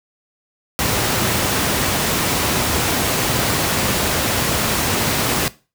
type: noise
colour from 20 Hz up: pink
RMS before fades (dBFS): -18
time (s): 0.79-5.48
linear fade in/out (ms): 0
effects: noise-tail reverb RT60 0.3 s tail -18 dB re dry + high-pass 80 Hz 12 dB/octave